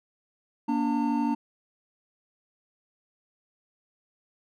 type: tone cluster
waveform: triangle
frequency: 235.7 / 288 / 907 Hz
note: A#3 / D4 / A#5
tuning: +19 / -34 / -48 cents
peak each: -25 / -25 / -29 dBFS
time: 0.68-1.35 s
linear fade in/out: 10 ms
effects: none